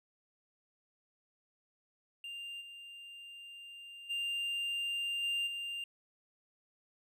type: tone with level steps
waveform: triangle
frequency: 2794 Hz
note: F7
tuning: in tune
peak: -40 / -46 / -32 / -30 / -36 dBFS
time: 2.24-5.84 s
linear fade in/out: 2 ms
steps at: 2.6 / 4.09 / 5.22 / 5.46 s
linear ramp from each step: 20 ms
effects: none